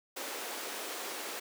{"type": "high-pass noise", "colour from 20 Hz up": "pink", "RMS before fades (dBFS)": -40, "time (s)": [0.16, 1.4], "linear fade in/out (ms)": 10, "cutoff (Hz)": 330, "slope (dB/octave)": 24, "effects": []}